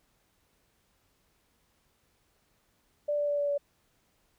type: tone with pitch steps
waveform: sine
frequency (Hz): 587.3 / 583.6 / 579.9 / 576.2 / 572.6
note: D5 / D5 / D5 / D5 / D5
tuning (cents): 0 / -11 / -22 / -33 / -44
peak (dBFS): -26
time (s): 3.08-3.58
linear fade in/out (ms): 10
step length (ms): 100
effects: pink hiss -71 dBFS RMS until 4.38 s